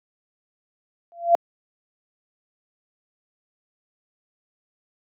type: tone with exponential growth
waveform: sine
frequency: 685 Hz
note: F5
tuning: 34 cents flat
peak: -8 dBFS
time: 1.12-1.35 s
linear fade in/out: 0 ms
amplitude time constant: 49 ms
effects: high-pass 400 Hz 12 dB/octave